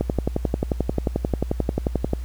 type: click train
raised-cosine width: 2 ms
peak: -7 dBFS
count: 25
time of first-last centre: 0.01-2.134 s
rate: 11.3 Hz
effects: added 60 Hz sine -27 dBFS peak until 2.24 s + pink hiss -50 dBFS RMS until 2.24 s